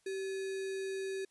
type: tone with sample-and-hold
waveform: sine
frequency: 385.2 Hz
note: G4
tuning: 30 cents flat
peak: -35 dBFS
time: 0.06-1.25 s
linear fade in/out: 5 ms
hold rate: 2100 Hz
effects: white hiss -73 dBFS RMS until 1.3 s + resampled to 24000 Hz